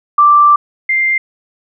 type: tone pair in turn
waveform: sine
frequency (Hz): 1174.7 / 2097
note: D6 / C7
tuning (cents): 0 / +3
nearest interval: minor seventh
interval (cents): 1003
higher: second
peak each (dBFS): -4 / -10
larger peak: first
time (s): 0.18-0.56 / 0.89-1.18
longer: first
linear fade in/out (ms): 5
effects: none